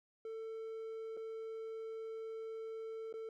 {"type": "tone with dropouts", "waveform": "triangle", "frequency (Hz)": 446, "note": "A4", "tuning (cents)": 23, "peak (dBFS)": -40, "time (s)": [0.25, 3.29], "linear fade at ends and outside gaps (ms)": 2, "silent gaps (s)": [[1.168, 1.172], [3.127, 3.139]], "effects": []}